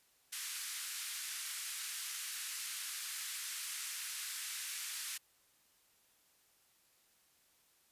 white band-pass noise, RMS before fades -43 dBFS, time 0.32-5.18 s, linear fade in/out 10 ms, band 1400 to 12000 Hz, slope 24 dB/octave, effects white hiss -71 dBFS RMS until 7.91 s + resampled to 32000 Hz

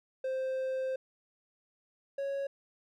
triangle tone pair in turn, 523.3 / 553.3 Hz, C5 / C#5, 0 / -3 cents, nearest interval minor second, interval 97 cents, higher second, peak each -29 / -30 dBFS, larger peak first, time 0.24-0.96 / 2.18-2.47 s, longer first, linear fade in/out 5 ms, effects none

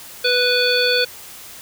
harmonic tone, 493.9 Hz, B4, in tune, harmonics 1 / 3 / 5 / 7 / 9, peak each -19 / -21 / -23 / -22 / -20 dBFS, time 0.24-1.05 s, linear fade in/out 10 ms, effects white hiss -38 dBFS RMS until 1.61 s

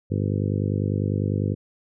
harmonic tone, 50 Hz, G1, 35 cents sharp, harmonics 2 / 3 / 4 / 5 / 6 / 7 / 8 / 9 / 10, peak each -24 / -28 / -30 / -32 / -34 / -35 / -36 / -37 / -38 dBFS, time 0.1-1.55 s, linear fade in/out 20 ms, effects none

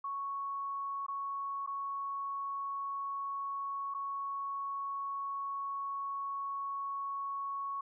sine tone with dropouts, 1108.7 Hz, C#6, in tune, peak -35 dBFS, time 0.04-7.81 s, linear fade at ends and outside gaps 5 ms, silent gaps 1.065-1.082 / 1.664-1.673 / 3.941-3.946 s, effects none

